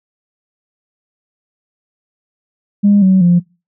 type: tone with pitch steps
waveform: sine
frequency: 203.3 / 188.59 / 174.95 Hz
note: G#3 / F#3 / F3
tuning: -37 / +33 / +3 cents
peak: -5 dBFS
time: 2.83-3.4 s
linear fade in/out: 20 ms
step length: 190 ms
effects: noise-tail reverb RT60 0.3 s tail -25 dB re dry + tanh soft clip ceiling -2 dBFS